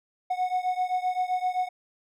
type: beating tone pair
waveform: triangle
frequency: 731 / 738.7 Hz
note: F#5 / F#5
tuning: -21 / -3 cents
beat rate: 7.7 Hz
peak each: -25 / -27 dBFS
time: 0.3-1.69 s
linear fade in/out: 10 ms
effects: none